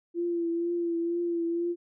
sine tone with vibrato, 340.8 Hz, F4, 42 cents flat, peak -26 dBFS, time 0.14-1.76 s, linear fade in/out 50 ms, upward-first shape triangle, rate 2.1 Hz, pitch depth 34 cents each way, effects none

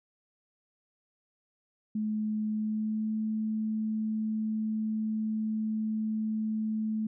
sine tone with pitch glide, 214.5 to 217.6 Hz, A3 to A3, -44 to -19 cents, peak -28 dBFS, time 1.95-7.07 s, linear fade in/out 5 ms, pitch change +25 cents, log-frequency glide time 2.49-3.15 s, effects none

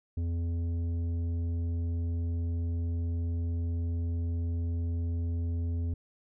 triangle tone with tanh clipping, 84.6 Hz, E2, 45 cents sharp, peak -30 dBFS, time 0.17-5.94 s, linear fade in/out 5 ms, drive 13 dB, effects none

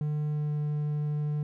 triangle tone with pitch glide, 150 to 148.96 Hz, D3 to D3, +37 to +25 cents, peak -25 dBFS, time 0.01-1.43 s, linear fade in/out 2 ms, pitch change -12 cents, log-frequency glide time 0.32-0.55 s, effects none

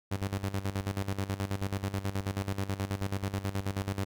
sawtooth tone with tremolo, 98 Hz, G2, in tune, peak -25 dBFS, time 0.11-4.05 s, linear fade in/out 10 ms, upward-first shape square, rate 9.3 Hz, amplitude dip 75%, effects none

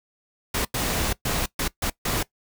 pink noise bursts at uneven times, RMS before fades -25 dBFS, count 6, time 0.54-0.65 / 0.74-1.13 / 1.25-1.46 / 1.59-1.68 / 1.82-1.9 / 2.05-2.23 s, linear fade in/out 5 ms, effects noise-tail reverb RT60 0.1 s tail -20 dB re dry

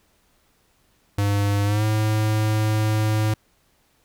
square tone with pitch glide, 101.3 to 107.95 Hz, G#2 to A2, -43 to -33 cents, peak -19 dBFS, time 1.18-3.34 s, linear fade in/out 5 ms, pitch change +110 cents, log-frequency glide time 1.65-1.84 s, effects pink hiss -63 dBFS RMS until 4.04 s

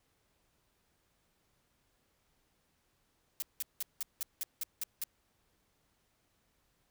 blue noise bursts, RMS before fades -36 dBFS, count 9, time 3.4-5.038 s, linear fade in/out 0 ms, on 22 ms, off 180 ms, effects pink hiss -75 dBFS RMS until 6.9 s

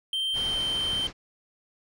triangle tone with pitch glide, 3136 to 3118 Hz, G7 to G7, 0 to -10 cents, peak -24 dBFS, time 0.13-1.07 s, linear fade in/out 2 ms, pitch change -10 cents, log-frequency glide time 0.41-0.55 s
pink low-pass noise, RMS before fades -38 dBFS, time 0.33-1.13 s, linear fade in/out 50 ms, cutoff 5700 Hz, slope 24 dB/octave
effects none

